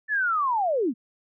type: linear sweep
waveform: sine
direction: down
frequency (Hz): 1773 to 203.8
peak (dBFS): -21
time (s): 0.08-0.94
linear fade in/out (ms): 50
effects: none